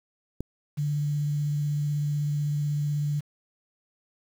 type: click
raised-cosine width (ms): 3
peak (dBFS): -18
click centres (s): 0.406
type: tone with vibrato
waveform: sine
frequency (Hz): 146.83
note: D3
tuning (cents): 0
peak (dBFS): -24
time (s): 0.77-3.21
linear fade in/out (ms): 20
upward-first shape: sine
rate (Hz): 16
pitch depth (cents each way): 13
effects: 8-bit